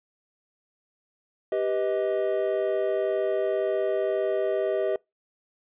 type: chord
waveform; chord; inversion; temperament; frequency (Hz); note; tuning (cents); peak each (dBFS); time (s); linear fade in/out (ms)
triangle; G augmented; none; equal with one note detuned; 392 / 493.9 / 629.1; G4 / B4 / D#5; 0 / 0 / +19; -25 / -28 / -25; 1.52-4.96; 2
effects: noise-tail reverb RT60 0.2 s tail -25 dB re dry + resampled to 8000 Hz